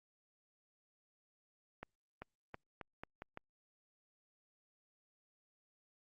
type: accelerating click train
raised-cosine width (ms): 0.5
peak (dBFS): -30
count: 7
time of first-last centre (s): 1.83-3.374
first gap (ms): 390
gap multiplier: 0.83
effects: Opus 48 kbps